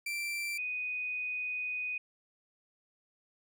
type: tone pair in turn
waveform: 40% pulse / sine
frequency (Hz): 2349 / 2489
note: D7 / D#7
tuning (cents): 0 / 0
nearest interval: minor second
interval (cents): 100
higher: second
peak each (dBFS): -33 / -33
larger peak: neither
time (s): 0.06-0.58 / 0.58-1.98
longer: second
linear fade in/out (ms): 5
effects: none